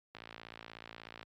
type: click train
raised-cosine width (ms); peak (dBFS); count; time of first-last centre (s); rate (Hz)
0.3; -30; 62; 0.15-1.23; 56.5
effects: high-pass 80 Hz 12 dB/octave + AAC 64 kbps